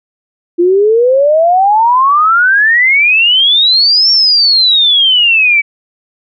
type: exponential two-way sweep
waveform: sine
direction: up then down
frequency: 339.5 to 5520 to 2270 Hz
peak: -5 dBFS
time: 0.58-5.62 s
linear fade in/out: 20 ms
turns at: 4.11 s
effects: none